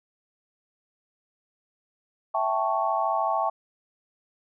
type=chord; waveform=sine; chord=A dominant seventh; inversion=second; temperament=equal with one note detuned; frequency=659.3 / 784 / 877.5 / 1108.7 Hz; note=E5 / G5 / A5 / C#6; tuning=0 / 0 / -5 / 0 cents; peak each=-28 dBFS; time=2.34-3.5 s; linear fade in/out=10 ms; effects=none